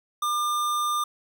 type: tone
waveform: square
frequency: 1200 Hz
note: D6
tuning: 37 cents sharp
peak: -24 dBFS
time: 0.22-1.04 s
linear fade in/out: 5 ms
effects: none